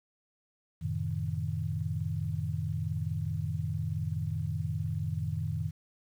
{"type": "chord", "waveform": "sine", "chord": "F# diminished seventh", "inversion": "none", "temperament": "equal with one note detuned", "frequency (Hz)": [91.01, 110, 130.81, 155.56], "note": ["F#2", "A2", "C3", "Eb3"], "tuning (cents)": [-28, 0, 0, 0], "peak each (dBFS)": [-35, -36, -39, -34], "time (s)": [0.81, 5.71], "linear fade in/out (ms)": 20, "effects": ["10-bit"]}